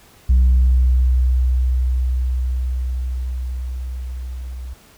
sine tone with level ramp, 63.1 Hz, B1, 38 cents sharp, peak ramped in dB -7 to -27 dBFS, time 0.29-4.74 s, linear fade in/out 10 ms, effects tanh soft clip ceiling -8 dBFS + pink hiss -49 dBFS RMS until 4.97 s

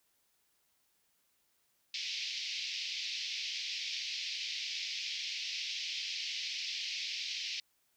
white band-pass noise, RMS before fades -39 dBFS, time 1.94-7.6 s, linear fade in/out 2 ms, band 2200 to 5400 Hz, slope 48 dB/octave, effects white hiss -75 dBFS RMS until 7.96 s

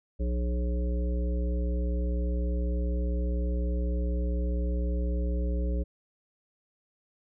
harmonic tone with a mistuned harmonic, 60.4 Hz, B1, 38 cents flat, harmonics 1 / 3 / 5 / 7 / 9, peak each -26 / -37 / -40 / -41 / -41 dBFS, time 0.19-5.84 s, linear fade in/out 20 ms, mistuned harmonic 7, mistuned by -17 cents, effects none

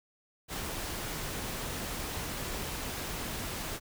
pink noise, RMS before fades -37 dBFS, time 0.48-3.8 s, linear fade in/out 50 ms, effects none

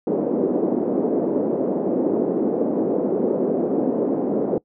white band-pass noise, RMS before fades -21 dBFS, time 0.07-4.58 s, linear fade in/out 2 ms, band 220 to 470 Hz, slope 24 dB/octave, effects noise-tail reverb RT60 0.1 s tail -22 dB re dry

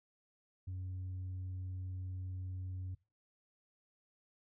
sine tone, 92.5 Hz, F#2, in tune, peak -37 dBFS, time 0.67-2.95 s, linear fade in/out 10 ms, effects noise-tail reverb RT60 0.3 s tail -23 dB re dry + tanh soft clip ceiling -38 dBFS

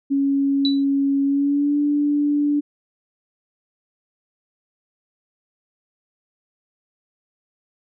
sine tone with pitch glide, 277.2 to 291.5 Hz, C#4 to D4, 0 to -13 cents, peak -16 dBFS, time 0.1-2.61 s, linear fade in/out 20 ms, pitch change +87 cents, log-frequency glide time 1.24-1.78 s
sine tone with exponential decay, 3951 Hz, B7, in tune, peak -17 dBFS, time 0.65-0.84 s, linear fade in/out 1 ms, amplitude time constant 41 ms
effects none

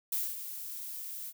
violet noise with ADSR envelope, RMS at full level -31 dBFS, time 0.12-1.33 s, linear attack 5 ms, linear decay 230 ms, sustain -10 dB, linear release 45 ms, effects none

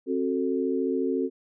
sine chord, F# diminished, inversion second, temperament just, 266.4 / 370 / 444 Hz, C4 / F#4 / A4, +31 / 0 / +16 cents, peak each -27 / -28 / -29 dBFS, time 0.06-1.3 s, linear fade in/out 50 ms, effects none

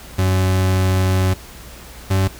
40% pulse tone pair in turn, 93.6 / 95.46 Hz, F#2 / G2, +20 / -45 cents, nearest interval unison, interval 35 cents, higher second, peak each -13 dBFS, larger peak neither, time 0.18-1.34 / 2.1-2.28 s, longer first, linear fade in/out 10 ms, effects added 60 Hz sine -39 dBFS peak until 2.39 s + pink hiss -39 dBFS RMS until 2.39 s

